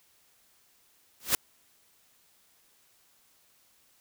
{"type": "noise with exponential growth", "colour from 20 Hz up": "white", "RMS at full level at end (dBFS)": -20, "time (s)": [1.2, 1.35], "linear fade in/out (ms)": 1, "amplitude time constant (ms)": 32, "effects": ["white hiss -65 dBFS RMS until 4 s"]}